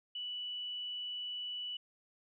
sine tone, 2960 Hz, F#7, in tune, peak -38 dBFS, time 0.15-1.77 s, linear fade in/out 5 ms, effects none

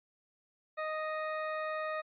20% pulse tone, 622.3 Hz, D#5, in tune, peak -29 dBFS, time 0.77-2.02 s, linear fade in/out 20 ms, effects resampled to 8000 Hz

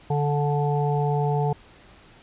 harmonic tone, 145.7 Hz, D3, 13 cents flat, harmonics 1 / 3 / 5 / 6, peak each -22 / -27 / -29 / -30 dBFS, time 0.1-1.53 s, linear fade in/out 5 ms, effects pink hiss -51 dBFS RMS until 2.22 s + resampled to 8000 Hz

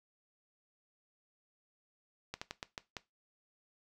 slowing click train, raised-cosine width 0.2 ms, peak -22 dBFS, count 6, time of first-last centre 2.34-2.968 s, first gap 75 ms, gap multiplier 1.26, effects noise-tail reverb RT60 0.2 s tail -17 dB re dry

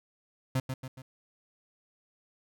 35% pulse tone with echo, 130.81 Hz, C3, in tune, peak -24 dBFS, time 0.55-0.6 s, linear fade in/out 5 ms, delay 140 ms, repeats 3, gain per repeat -6 dB, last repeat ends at 1.02 s, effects none

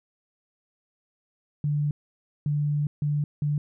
sine tone bursts at uneven times, 147.1 Hz, D3, 3 cents sharp, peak -22 dBFS, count 4, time 1.64-1.91 / 2.46-2.87 / 3.02-3.24 / 3.42-3.58 s, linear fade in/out 2 ms, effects none

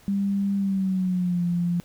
sine tone with pitch glide, 198.6 to 173.89 Hz, G3 to F3, +23 to -7 cents, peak -21 dBFS, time 0.08-1.8 s, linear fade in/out 0 ms, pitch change -230 cents, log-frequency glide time 0.57-1.44 s, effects pink hiss -54 dBFS RMS until 1.84 s

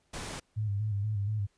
pink noise, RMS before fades -39 dBFS, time 0.13-0.4 s, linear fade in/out 10 ms
sine tone with vibrato, 103.83 Hz, G#2, in tune, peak -28 dBFS, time 0.56-1.47 s, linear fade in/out 20 ms, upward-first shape square, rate 4.2 Hz, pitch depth 58 cents each way
effects pink hiss -72 dBFS RMS until 1.57 s + resampled to 22050 Hz

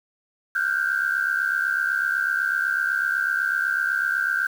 sine tone cluster, 1411 / 1511 / 1579 Hz, F6 / F#6 / G6, +17 / +36 / +12 cents, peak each -26 / -24 / -24 dBFS, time 0.55-4.47 s, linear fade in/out 5 ms, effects tanh soft clip ceiling -11 dBFS + 7-bit

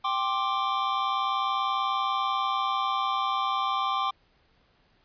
square chord, G suspended fourth, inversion none, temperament equal with one note detuned, 784 / 1054.4 / 1174.7 Hz, G5 / C6 / D6, 0 / +13 / 0 cents, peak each -32 / -30 / -29 dBFS, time 0.04-4.11 s, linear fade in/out 10 ms, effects pink hiss -65 dBFS RMS until 5.04 s + resampled to 11025 Hz

